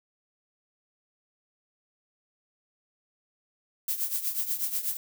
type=noise with tremolo; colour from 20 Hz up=violet; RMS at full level=-27 dBFS; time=3.88-4.97 s; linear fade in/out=2 ms; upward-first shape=triangle; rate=8.2 Hz; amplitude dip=80%; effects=none